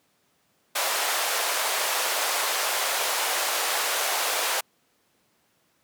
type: band-pass noise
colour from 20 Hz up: pink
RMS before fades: -26 dBFS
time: 0.75-4.61 s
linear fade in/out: 10 ms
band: 550 to 16000 Hz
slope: 24 dB/octave
effects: pink hiss -67 dBFS RMS until 5.83 s + high-pass 150 Hz 12 dB/octave